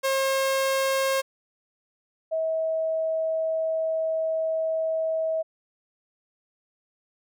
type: tone pair in turn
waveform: sawtooth / sine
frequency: 537 / 642.8 Hz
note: C5 / E5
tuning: +45 / -44 cents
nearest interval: minor third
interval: 311 cents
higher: second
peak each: -18 / -23 dBFS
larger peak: first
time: 0.03-1.22 / 2.31-5.43 s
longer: second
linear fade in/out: 20 ms
effects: none